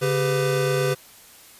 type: tone cluster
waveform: square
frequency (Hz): 141 / 394.4 / 502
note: C#3 / G4 / B4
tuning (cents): +30 / +11 / +28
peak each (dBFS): -25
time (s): 0.01-0.95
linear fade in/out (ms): 20
effects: white hiss -48 dBFS RMS until 1.59 s + resampled to 32000 Hz